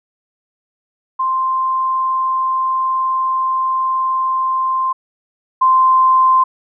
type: tone pair in turn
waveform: sine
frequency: 1046.5 / 1041.4 Hz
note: C6 / C6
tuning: 0 / -8 cents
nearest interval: unison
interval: 8 cents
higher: first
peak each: -14 / -8 dBFS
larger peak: second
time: 1.19-4.93 / 5.61-6.44 s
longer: first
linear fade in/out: 10 ms
effects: none